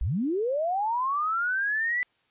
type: linear sweep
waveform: sine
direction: up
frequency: 41.2 to 2000 Hz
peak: -24 dBFS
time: 0.01-2.03 s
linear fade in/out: 0 ms
effects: white hiss -68 dBFS RMS until 2.3 s + resampled to 8000 Hz